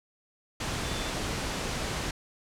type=tone in noise; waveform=sine; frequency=3520 Hz; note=A7; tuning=in tune; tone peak=-42 dBFS; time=0.84-1.1 s; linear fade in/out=5 ms; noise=pink; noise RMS=-32 dBFS; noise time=0.6-2.11 s; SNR=-13 dB; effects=low-pass 8000 Hz 12 dB/octave